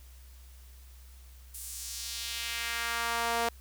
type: tone with high-pass filter sweep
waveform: sawtooth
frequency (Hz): 233.1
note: A#3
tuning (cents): 0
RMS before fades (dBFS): -34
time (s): 1.54-3.49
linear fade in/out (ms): 5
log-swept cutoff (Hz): 10000 to 610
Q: 1.3
effects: added 63 Hz sine -49 dBFS peak until 3.6 s + white hiss -60 dBFS RMS until 3.6 s